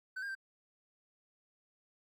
triangle tone with pitch steps, 1520 / 1612 / 1566 Hz, F#6 / G6 / G6, +46 / +48 / -2 cents, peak -36 dBFS, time 0.16-0.352 s, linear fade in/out 10 ms, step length 64 ms, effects 13-bit

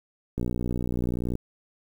click train, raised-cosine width 3 ms, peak -16 dBFS, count 60, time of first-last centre 0.38-1.354 s, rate 60.6 Hz, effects 8-bit

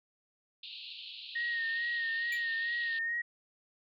white band-pass noise, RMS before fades -46 dBFS, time 0.63-2.99 s, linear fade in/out 5 ms, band 2600 to 4400 Hz, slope 96 dB/octave
sine tone with vibrato, 1861 Hz, A#6, 3 cents flat, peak -31 dBFS, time 1.35-3.22 s, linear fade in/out 10 ms, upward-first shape sine, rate 2.3 Hz, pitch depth 36 cents each way
square tone with exponential decay, 2349 Hz, D7, in tune, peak -36 dBFS, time 2.32-2.44 s, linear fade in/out 5 ms, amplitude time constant 24 ms
effects none

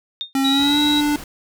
sine tone with exponential decay, 3664 Hz, A#7, 31 cents flat, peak -19 dBFS, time 0.21-0.33 s, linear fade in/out 0 ms, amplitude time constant 25 ms
square tone with pitch glide, 270 to 294.4 Hz, C#4 to D4, -45 to +4 cents, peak -17 dBFS, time 0.35-1.16 s, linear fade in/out 2 ms, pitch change +149 cents, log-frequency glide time 0.48-0.79 s
sine tone, 3856 Hz, B7, 42 cents flat, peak -18 dBFS, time 0.44-1.01 s, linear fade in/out 10 ms
pink noise, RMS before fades -36 dBFS, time 0.59-1.24 s, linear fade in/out 2 ms
effects none

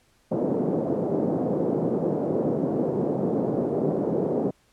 white band-pass noise, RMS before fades -25 dBFS, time 0.31-4.51 s, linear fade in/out 10 ms, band 150 to 520 Hz, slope 24 dB/octave, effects pink hiss -63 dBFS RMS until 4.72 s + low-pass 11000 Hz 12 dB/octave

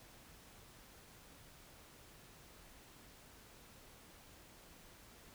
silence, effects pink hiss -60 dBFS RMS until 5.34 s

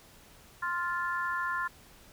harmonic tone, 349.2 Hz, F4, in tune, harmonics 3 / 4 / 5, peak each -33 / -34 / -35 dBFS, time 0.62-1.68 s, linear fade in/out 10 ms, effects pink hiss -56 dBFS RMS until 2.12 s

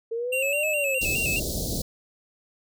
sine exponential two-way sweep, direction up then down, 450 to 622.3 to 515 Hz, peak -26 dBFS, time 0.11-0.99 s, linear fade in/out 10 ms, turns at 0.68 s
square tone with vibrato, 2679 Hz, E7, 27 cents sharp, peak -25 dBFS, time 0.32-1.4 s, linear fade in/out 10 ms, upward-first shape square, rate 4.8 Hz, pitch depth 52 cents each way
pink band-stop noise, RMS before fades -29 dBFS, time 1.01-1.82 s, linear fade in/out 5 ms, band 650 to 3900 Hz, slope 48 dB/octave
effects none

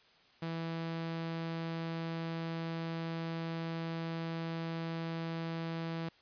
sawtooth tone, 164.81 Hz, E3, in tune, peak -32 dBFS, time 0.42-6.09 s, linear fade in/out 5 ms, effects white hiss -64 dBFS RMS until 6.21 s + resampled to 11025 Hz

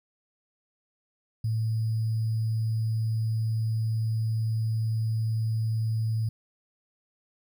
sine tone with sample-and-hold, 111.1 Hz, A2, 17 cents sharp, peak -24 dBFS, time 1.44-6.29 s, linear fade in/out 5 ms, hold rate 4900 Hz, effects none

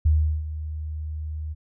sine tone with ADSR envelope, 77.1 Hz, D#2, 15 cents flat, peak -14 dBFS, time 0.05-1.55 s, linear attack 10 ms, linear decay 370 ms, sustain -14 dB, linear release 30 ms, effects none

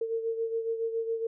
sine beating tone pair, 453.3 / 460.5 Hz, A#4 / A#4, -48 / -21 cents, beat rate 7.2 Hz, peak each -29 / -36 dBFS, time 0.01-1.27 s, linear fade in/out 5 ms, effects none

